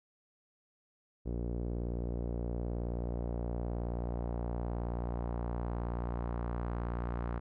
sawtooth tone with low-pass filter sweep, 59 Hz, A#1, 22 cents sharp, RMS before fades -36 dBFS, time 1.25-7.4 s, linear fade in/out 20 ms, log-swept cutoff 420 to 1300 Hz, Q 1.5, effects none

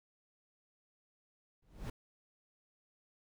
brown noise with exponential growth, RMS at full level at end -35 dBFS, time 1.62-1.9 s, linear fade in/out 5 ms, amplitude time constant 60 ms, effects none

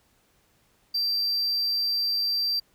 triangle tone, 4699 Hz, D8, in tune, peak -22 dBFS, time 0.94-2.6 s, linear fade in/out 10 ms, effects pink hiss -65 dBFS RMS until 2.74 s

